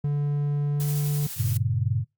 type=tone with pitch glide; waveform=triangle; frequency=145 to 146.01 Hz; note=D3 to D3; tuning=-22 to -10 cents; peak=-20 dBFS; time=0.04-1.27 s; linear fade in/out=5 ms; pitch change=+12 cents; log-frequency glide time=0.7-0.94 s
type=noise with tremolo; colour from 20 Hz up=blue; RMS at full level=-34 dBFS; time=0.8-1.57 s; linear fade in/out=0 ms; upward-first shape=triangle; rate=12 Hz; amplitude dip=30%
type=chord; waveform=sine; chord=G diminished; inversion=none; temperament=just; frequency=98 / 117.6 / 141.12 Hz; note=G2 / Bb2 / Db3; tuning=0 / +16 / +31 cents; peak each=-26 / -25 / -29 dBFS; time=1.36-2.05 s; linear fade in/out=50 ms
effects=noise-tail reverb RT60 0.2 s tail -25 dB re dry + Opus 48 kbps